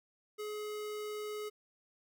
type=tone; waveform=square; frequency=422.1 Hz; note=G#4; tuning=28 cents sharp; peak=-39 dBFS; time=0.38-1.5 s; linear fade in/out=20 ms; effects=none